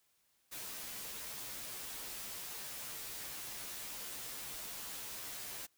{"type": "noise with comb filter", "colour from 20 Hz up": "white", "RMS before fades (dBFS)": -45, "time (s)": [0.51, 5.67], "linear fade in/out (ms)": 20, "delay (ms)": 12, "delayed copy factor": -1, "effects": ["white hiss -75 dBFS RMS until 5.77 s"]}